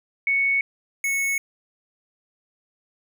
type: tone pair in turn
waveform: sine / square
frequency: 2217 / 2204 Hz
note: C#7 / C#7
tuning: 0 / -11 cents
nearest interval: unison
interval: 11 cents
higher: first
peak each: -18 / -22 dBFS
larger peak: first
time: 0.27-0.61 / 1.04-1.38 s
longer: neither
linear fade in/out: 2 ms
effects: none